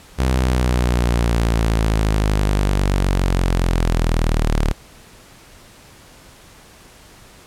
sawtooth linear sweep, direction down, 64.9 to 36.7 Hz, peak -11 dBFS, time 0.18-4.73 s, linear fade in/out 20 ms, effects pink hiss -45 dBFS RMS until 7.46 s + low-pass 12000 Hz 12 dB/octave

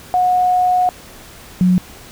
sine tone pair in turn, 728 / 182 Hz, F#5 / F#3, -28 / -28 cents, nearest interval 2 octaves, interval 2400 cents, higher first, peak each -11 / -9 dBFS, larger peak second, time 0.14-0.89 / 1.61-1.78 s, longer first, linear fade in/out 0 ms, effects pink hiss -39 dBFS RMS until 2.11 s

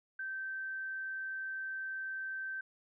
sine tone, 1553 Hz, G6, 17 cents flat, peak -37 dBFS, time 0.19-2.61 s, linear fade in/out 5 ms, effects none

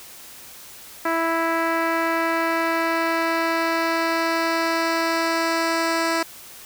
10% pulse tone with low-pass filter sweep, 329.6 Hz, E4, in tune, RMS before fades -22 dBFS, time 1.05-6.23 s, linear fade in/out 5 ms, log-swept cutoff 1900 to 7500 Hz, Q 0.96, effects white hiss -42 dBFS RMS until 6.65 s

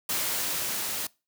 white noise with level ramp, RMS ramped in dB -28 to -32 dBFS, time 0.09-1.07 s, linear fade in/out 5 ms, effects noise-tail reverb RT60 0.3 s tail -24 dB re dry + high-pass 100 Hz 12 dB/octave

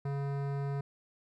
sine tone with hard clipping, 140 Hz, C#3, 18 cents sharp, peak -34 dBFS, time 0.05-0.81 s, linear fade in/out 5 ms, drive 17 dB, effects none

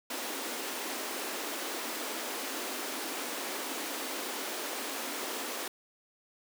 pink high-pass noise, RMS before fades -37 dBFS, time 0.1-5.68 s, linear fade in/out 5 ms, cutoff 250 Hz, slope 48 dB/octave, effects none

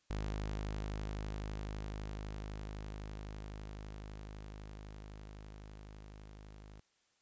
sawtooth tone with level ramp, 51.91 Hz, G#1, in tune, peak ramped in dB -32 to -48 dBFS, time 0.1-6.8 s, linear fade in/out 5 ms, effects white hiss -75 dBFS RMS until 7.21 s + resampled to 16000 Hz

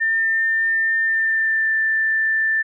sine tone with pitch glide, 1801 to 1773.1 Hz, A6 to A6, +40 to +13 cents, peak -16 dBFS, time 0-2.63 s, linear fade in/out 20 ms, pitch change -27 cents, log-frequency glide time 0.98-1.75 s, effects none

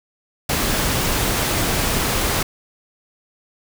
pink noise, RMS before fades -20 dBFS, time 0.49-2.43 s, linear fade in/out 5 ms, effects none

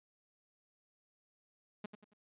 sawtooth tone with echo, 209.3 Hz, G#3, 14 cents sharp, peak -35 dBFS, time 1.84-1.86 s, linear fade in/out 5 ms, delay 92 ms, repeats 3, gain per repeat -9 dB, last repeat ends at 2.136 s, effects resampled to 8000 Hz

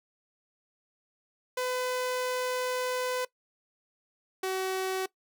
sawtooth tone pair in turn, 504 / 377.6 Hz, B4 / F#4, +35 / +35 cents, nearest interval perfect fourth, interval 500 cents, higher first, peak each -25 / -25 dBFS, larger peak neither, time 1.57-3.25 / 4.43-5.06 s, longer first, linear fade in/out 5 ms, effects noise-tail reverb RT60 0.1 s tail -20 dB re dry

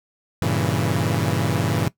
sawtooth chord, G diminished seventh, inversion none, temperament equal, 98 / 116.54 / 138.59 / 164.81 Hz, G2 / Bb2 / Db3 / Fb3, 0 / 0 / 0 / 0 cents, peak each -21 dBFS, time 0.42-1.88 s, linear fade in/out 0 ms, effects noise-tail reverb RT60 0.1 s tail -18 dB re dry

